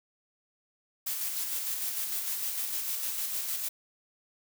blue noise with tremolo, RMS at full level -32 dBFS, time 1.06-3.69 s, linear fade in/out 10 ms, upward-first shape square, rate 6.6 Hz, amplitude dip 30%, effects none

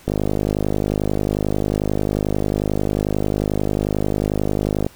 click train, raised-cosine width 2 ms, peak -6 dBFS, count 246, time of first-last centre 0.08-4.865 s, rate 51.2 Hz, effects pink hiss -47 dBFS RMS until 4.95 s

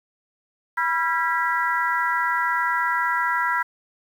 harmonic tone with a mistuned harmonic, 325.8 Hz, E4, 20 cents flat, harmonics 3 / 4 / 5 / 6, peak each -24 / -25 / -26 / -27 dBFS, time 0.77-3.63 s, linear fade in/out 10 ms, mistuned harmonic 4, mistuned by +79 cents, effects 8-bit

